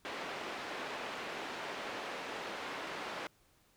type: band-pass noise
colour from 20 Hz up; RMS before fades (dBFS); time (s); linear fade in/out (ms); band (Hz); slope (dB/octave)
pink; -42; 0.05-3.27; 0; 400 to 3000; 12
effects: pink hiss -69 dBFS RMS until 3.76 s